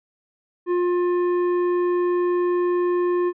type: tone with tanh clipping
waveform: triangle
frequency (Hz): 354.2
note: F4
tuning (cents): +24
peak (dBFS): -20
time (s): 0.66-3.33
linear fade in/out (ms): 50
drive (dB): 16
effects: low-pass 2000 Hz 12 dB/octave